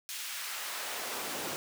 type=noise with high-pass filter sweep; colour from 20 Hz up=pink; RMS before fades=-38 dBFS; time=0.09-1.56 s; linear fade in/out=0 ms; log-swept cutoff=2800 to 220 Hz; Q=0.77; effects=none